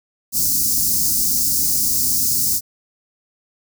white band-stop noise, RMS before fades -18 dBFS, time 0.32-2.61 s, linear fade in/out 50 ms, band 300 to 4800 Hz, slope 48 dB/octave, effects none

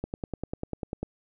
click train, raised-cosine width 2 ms, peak -18 dBFS, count 11, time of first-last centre 0.04-1.03 s, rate 10.1 Hz, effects none

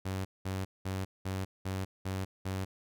sawtooth tone bursts, 94.8 Hz, F#2, 43 cents sharp, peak -29 dBFS, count 7, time 0.05-2.65 s, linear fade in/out 10 ms, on 200 ms, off 200 ms, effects none

